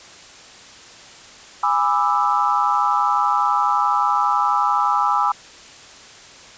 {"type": "chord", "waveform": "sine", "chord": "E dominant seventh", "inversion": "first", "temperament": "just", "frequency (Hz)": [824.1, 988.9, 1186.7, 1318.5], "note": ["G#5", "B5", "D6", "E6"], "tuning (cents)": [-14, 2, 18, 0], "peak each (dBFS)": -21, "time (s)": [1.63, 5.32], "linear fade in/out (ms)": 5, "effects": ["white hiss -42 dBFS RMS until 6.57 s", "resampled to 16000 Hz"]}